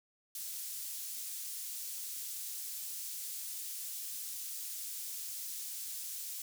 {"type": "high-pass noise", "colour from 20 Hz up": "pink", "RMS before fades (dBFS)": -42, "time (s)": [0.35, 6.42], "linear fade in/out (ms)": 2, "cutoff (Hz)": 7200, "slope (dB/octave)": 12, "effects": []}